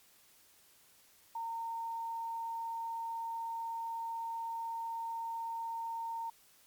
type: tone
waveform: sine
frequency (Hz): 916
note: A#5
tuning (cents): -31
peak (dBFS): -36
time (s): 1.35-6.3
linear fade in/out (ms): 5
effects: white hiss -64 dBFS RMS until 6.66 s + MP3 96 kbps